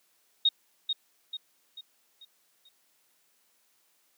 sine tone with echo, 3729 Hz, A#7, in tune, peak -19 dBFS, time 0.45-0.49 s, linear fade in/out 5 ms, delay 440 ms, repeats 5, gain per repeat -7 dB, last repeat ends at 2.69 s, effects white hiss -69 dBFS RMS until 4.17 s + high-pass 200 Hz 12 dB/octave

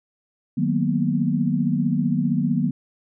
sine chord, B major seventh, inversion first, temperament just, 154.34 / 185.21 / 231.5 / 246.9 Hz, D#3 / F#3 / A#3 / B3, -14 / +2 / -12 / 0 cents, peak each -24 dBFS, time 0.57-2.71 s, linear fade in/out 10 ms, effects none

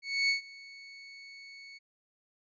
30% pulse tone with ADSR envelope, 2217 Hz, C#7, in tune, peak -21 dBFS, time 0.02-1.79 s, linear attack 270 ms, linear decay 120 ms, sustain -23 dB, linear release 22 ms, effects resampled to 16000 Hz

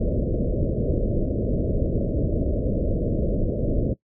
pink low-pass noise, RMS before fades -23 dBFS, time 0-3.94 s, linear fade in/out 10 ms, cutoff 620 Hz, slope 96 dB/octave, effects noise-tail reverb RT60 0.1 s tail -19 dB re dry

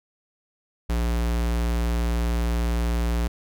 square tone, 58.4 Hz, A#1, 4 cents sharp, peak -22 dBFS, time 0.89-3.28 s, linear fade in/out 10 ms, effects none

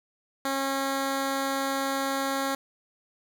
10% pulse tone, 272 Hz, C#4, 33 cents flat, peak -18 dBFS, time 0.45-2.55 s, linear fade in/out 2 ms, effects none

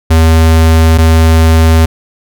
square tone pair in turn, 80.9 / 80.9 Hz, E2 / E2, -32 / -32 cents, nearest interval unison, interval 0 cents, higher neither, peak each -4 dBFS, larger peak neither, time 0.1-0.98 / 0.98-1.86 s, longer neither, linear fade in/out 10 ms, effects none

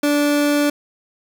30% pulse tone, 291.3 Hz, D4, 14 cents flat, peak -12 dBFS, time 0.03-0.7 s, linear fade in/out 5 ms, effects none

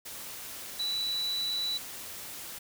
sine tone in noise, 3951 Hz, B7, in tune, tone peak -29 dBFS, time 0.79-1.78 s, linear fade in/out 10 ms, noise white, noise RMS -42 dBFS, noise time 0.05-2.59 s, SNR +10 dB, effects none

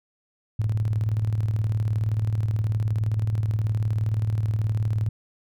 sine tone with tremolo, 107.6 Hz, A2, 38 cents flat, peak -19 dBFS, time 0.59-5.09 s, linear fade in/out 5 ms, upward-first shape square, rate 19 Hz, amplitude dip 50%, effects none

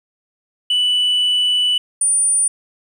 sine tone pair in turn, 2971 / 9329 Hz, F#7 / D9, +6 / -13 cents, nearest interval octave + minor sixth, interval 1981 cents, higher second, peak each -11 / -10 dBFS, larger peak second, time 0.7-1.78 / 2.01-2.48 s, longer first, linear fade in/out 5 ms, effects tanh soft clip ceiling -12 dBFS + 8-bit

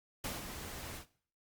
pink noise with ADSR envelope, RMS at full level -38 dBFS, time 0.24-1.06 s, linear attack 4 ms, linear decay 170 ms, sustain -7 dB, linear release 100 ms, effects noise-tail reverb RT60 0.5 s tail -18 dB re dry + Opus 48 kbps

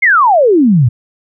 sine exponential sweep, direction down, 2211 to 109.8 Hz, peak -5 dBFS, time 0.02-0.89 s, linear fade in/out 10 ms, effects none

